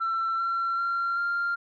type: tone with pitch steps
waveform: sine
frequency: 1343 / 1359.4 / 1376 / 1392.8 Hz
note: E6 / F6 / F6 / F6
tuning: +32 / -47 / -26 / -5 cents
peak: -23 dBFS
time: 0-1.56 s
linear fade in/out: 20 ms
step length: 390 ms
effects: tanh soft clip ceiling -22 dBFS